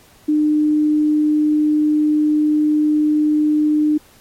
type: tone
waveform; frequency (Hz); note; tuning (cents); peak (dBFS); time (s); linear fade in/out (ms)
sine; 302.4; D#4; -49; -12; 0.28-3.98; 10
effects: pink hiss -49 dBFS RMS until 4.2 s + MP3 64 kbps